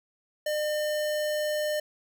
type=tone; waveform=square; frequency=604 Hz; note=D5; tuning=48 cents sharp; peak=-27 dBFS; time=0.46-1.8 s; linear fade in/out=5 ms; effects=none